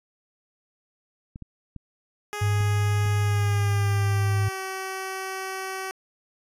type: clicks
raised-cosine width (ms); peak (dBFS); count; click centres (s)
5; -26; 5; 1.359 / 1.423 / 1.763 / 2.607 / 3.059
type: tone with pitch glide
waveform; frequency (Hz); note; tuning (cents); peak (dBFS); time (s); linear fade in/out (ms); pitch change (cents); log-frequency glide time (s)
10% pulse; 415.3 to 380.8; G#4 to F#4; 0 to +50; -22; 2.33-5.91; 0; -150; 3.21-4.61
type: tone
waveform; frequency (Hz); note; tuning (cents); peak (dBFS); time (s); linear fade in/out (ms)
sine; 102.9; G#2; -16; -20; 2.41-4.49; 10
effects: resampled to 32000 Hz